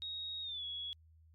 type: tone with pitch glide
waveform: sine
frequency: 3767 to 3356 Hz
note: A#7 to G#7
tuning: +17 to +17 cents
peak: -39 dBFS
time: 0.02-0.93 s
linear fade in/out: 0 ms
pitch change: -200 cents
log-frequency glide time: 0.42-0.64 s
effects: added 80 Hz sine -60 dBFS peak until 1.34 s + MP3 64 kbps